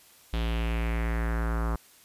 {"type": "tone with low-pass filter sweep", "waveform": "square", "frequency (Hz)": 56.8, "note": "A#1", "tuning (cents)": -44, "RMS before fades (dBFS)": -28, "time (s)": [0.33, 1.76], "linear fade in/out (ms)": 5, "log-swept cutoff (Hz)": [3500, 1200], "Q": 3, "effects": ["white hiss -56 dBFS RMS until 2.04 s", "resampled to 32000 Hz"]}